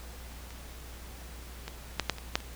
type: clicks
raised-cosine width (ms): 0.2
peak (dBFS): -29 / -20 / -9 / -8 / -24 / -8 / -28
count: 7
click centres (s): 0.506 / 1.68 / 1.997 / 2.097 / 2.184 / 2.355 / 2.404
effects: added 60 Hz sine -44 dBFS peak until 2.55 s + pink hiss -49 dBFS RMS until 2.55 s